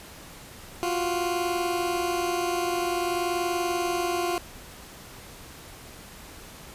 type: tone pair together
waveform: 20% pulse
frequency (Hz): 349.2 / 369.7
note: F4 / F#4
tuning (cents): 0 / -1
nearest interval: minor second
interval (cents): 99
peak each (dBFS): -21 / -27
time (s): 0.83-4.38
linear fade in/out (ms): 0
effects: pink hiss -45 dBFS RMS until 6.74 s + resampled to 32000 Hz